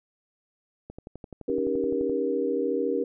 click train, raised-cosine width 2 ms, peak -26 dBFS, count 15, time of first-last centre 0.9-2.097 s, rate 11.7 Hz
sine chord, Eb dominant seventh, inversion third, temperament equal with one note detuned, 277.2 / 311.1 / 392 / 473.5 Hz, Db4 / Eb4 / G4 / Bb4, 0 / 0 / 0 / +27 cents, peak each -30 / -33 / -29 / -27 dBFS, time 1.48-3.04 s, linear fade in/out 5 ms
effects none

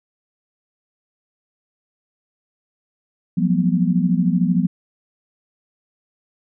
sine tone cluster, 173.7 / 186.9 / 224.3 / 246.2 Hz, F3 / F#3 / A3 / B3, -9 / +18 / +34 / -5 cents, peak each -18 / -19 / -27 / -22 dBFS, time 3.37-4.67 s, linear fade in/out 10 ms, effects none

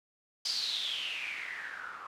blue noise with low-pass filter sweep, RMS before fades -37 dBFS, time 0.45-2.07 s, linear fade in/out 5 ms, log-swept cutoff 4900 to 1200 Hz, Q 8.6, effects none

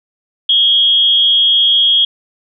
sine tone with amplitude modulation, 3273 Hz, G#7, 26 cents flat, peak -5 dBFS, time 0.49-2.05 s, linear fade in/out 5 ms, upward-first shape sine, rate 244 Hz, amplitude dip 55%, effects none

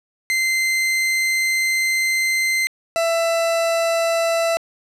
40% pulse tone pair in turn, 2075 / 665.8 Hz, C7 / E5, -15 / +17 cents, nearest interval octave + minor sixth, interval 1968 cents, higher first, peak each -16 dBFS, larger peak neither, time 0.3-2.67 / 2.96-4.57 s, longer first, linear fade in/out 0 ms, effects low-pass 11000 Hz 12 dB/octave

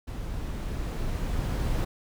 brown noise with level ramp, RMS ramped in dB -35 to -26 dBFS, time 0.07-1.85 s, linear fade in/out 10 ms, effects none

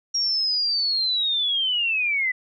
sine linear sweep, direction down, 5630 to 1975.5 Hz, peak -20 dBFS, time 0.14-2.32 s, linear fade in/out 10 ms, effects none

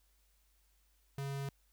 square tone, 138.59 Hz, C#3, in tune, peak -38 dBFS, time 1.18-1.49 s, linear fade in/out 2 ms, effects added 50 Hz sine -70 dBFS peak until 1.72 s + white hiss -75 dBFS RMS until 1.72 s

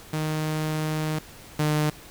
sawtooth tone pair in turn, 155.2 / 151.57 Hz, D#3 / D#3, -4 / -45 cents, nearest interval unison, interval 41 cents, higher first, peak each -21 / -17 dBFS, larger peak second, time 0.13-1.19 / 1.59-1.9 s, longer first, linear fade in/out 5 ms, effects pink hiss -46 dBFS RMS until 2.1 s

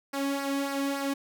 sawtooth tone with flanger, 277.5 Hz, C#4, 2 cents sharp, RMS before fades -30 dBFS, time 0.13-1.14 s, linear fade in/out 10 ms, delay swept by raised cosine 0.28 to 1.48 ms, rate 3.5 Hz, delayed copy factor -0.6, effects none

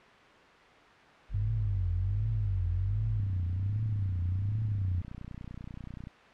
triangle tone, 47.28 Hz, F#1, 38 cents sharp, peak -31 dBFS, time 1.29-3.23 s, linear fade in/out 50 ms
sine tone with vibrato, 98 Hz, G2, in tune, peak -28 dBFS, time 1.34-5.01 s, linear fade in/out 5 ms, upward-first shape triangle, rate 1.3 Hz, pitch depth 220 cents each way
click train, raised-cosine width 5 ms, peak -30 dBFS, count 88, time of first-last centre 3.2-6.071 s, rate 30.3 Hz
effects white hiss -54 dBFS RMS until 6.33 s + low-pass 2000 Hz 12 dB/octave

